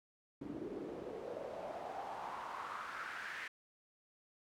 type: noise with band-pass filter sweep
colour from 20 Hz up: pink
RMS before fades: -45 dBFS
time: 0.41-3.48 s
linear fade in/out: 5 ms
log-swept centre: 290 to 1900 Hz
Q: 3.7
effects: none